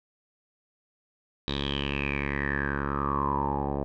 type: tone with low-pass filter sweep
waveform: 10% pulse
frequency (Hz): 70.3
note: C#2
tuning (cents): +25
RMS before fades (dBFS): -29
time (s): 1.48-3.84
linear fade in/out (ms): 0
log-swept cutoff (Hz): 3800 to 680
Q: 9.7
effects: none